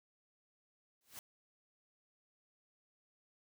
white noise with exponential growth, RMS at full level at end -45 dBFS, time 1.01-1.19 s, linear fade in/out 1 ms, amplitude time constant 38 ms, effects none

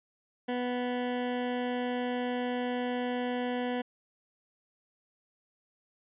20% pulse tone, 246.9 Hz, B3, in tune, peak -25 dBFS, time 0.48-3.82 s, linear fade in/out 10 ms, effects resampled to 8000 Hz

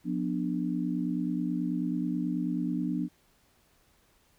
sine chord, B diminished, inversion second, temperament just, 177.8 / 246.9 / 296.3 Hz, F3 / B3 / D4, +31 / 0 / +15 cents, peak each -32 dBFS, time 0.04-3.09 s, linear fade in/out 50 ms, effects pink hiss -66 dBFS RMS until 4.38 s

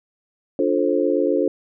sine chord, D minor seventh, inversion none, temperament just, 293.7 / 352.4 / 440.5 / 528.6 Hz, D4 / F4 / A4 / C5, 0 / +16 / +2 / +18 cents, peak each -22 dBFS, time 0.59-1.48 s, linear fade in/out 2 ms, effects none

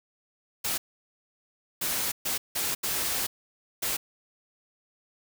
white noise bursts at uneven times, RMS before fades -29 dBFS, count 6, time 0.64-0.78 / 1.81-2.12 / 2.25-2.38 / 2.55-2.75 / 2.83-3.27 / 3.82-3.97 s, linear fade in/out 10 ms, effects none

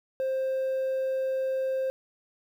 triangle tone, 527 Hz, C5, 12 cents sharp, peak -23 dBFS, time 0.2-1.9 s, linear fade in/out 0 ms, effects tanh soft clip ceiling -20 dBFS + 10-bit

